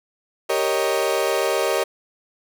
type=chord; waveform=35% pulse; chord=Eb dominant seventh; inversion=first; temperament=equal; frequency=392 / 466.2 / 554.4 / 622.3 Hz; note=G4 / Bb4 / Db5 / Eb5; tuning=0 / 0 / 0 / 0 cents; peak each=-23 dBFS; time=0.49-1.84 s; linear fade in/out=10 ms; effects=none